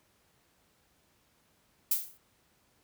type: noise with exponential decay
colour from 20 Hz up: violet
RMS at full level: -24 dBFS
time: 1.91-2.18 s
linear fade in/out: 5 ms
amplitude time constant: 57 ms
effects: pink hiss -69 dBFS RMS until 2.83 s + high-pass 60 Hz 12 dB/octave